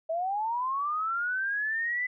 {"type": "linear sweep", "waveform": "sine", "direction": "up", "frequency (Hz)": [634, 2013], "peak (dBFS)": -27, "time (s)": [0.09, 2.07], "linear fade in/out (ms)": 10, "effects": []}